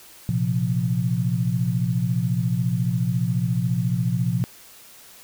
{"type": "chord", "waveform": "sine", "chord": "Bb suspended second", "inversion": "none", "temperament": "equal", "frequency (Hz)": [116.54, 130.81, 174.61], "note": ["Bb2", "C3", "F3"], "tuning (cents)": [0, 0, 0], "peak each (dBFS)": -24, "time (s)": [0.29, 4.44], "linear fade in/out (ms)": 0, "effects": ["white hiss -47 dBFS RMS until 5.23 s"]}